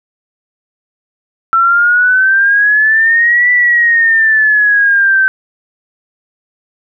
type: exponential two-way sweep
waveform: sine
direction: up then down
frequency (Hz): 1336 to 1975.5 to 1539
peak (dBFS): -6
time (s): 1.53-5.28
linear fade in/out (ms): 0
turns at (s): 3.51
effects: none